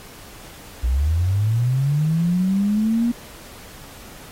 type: linear sweep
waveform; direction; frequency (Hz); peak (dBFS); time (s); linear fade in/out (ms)
sine; up; 57 to 240.2; -16; 0.83-3.12; 10
effects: pink hiss -42 dBFS RMS until 4.31 s + AAC 48 kbps